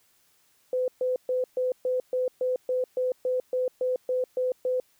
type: tone bursts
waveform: sine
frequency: 507 Hz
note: B4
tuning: 45 cents sharp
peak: -23 dBFS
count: 15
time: 0.73-4.8 s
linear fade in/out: 2 ms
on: 150 ms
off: 130 ms
effects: white hiss -65 dBFS RMS until 4.99 s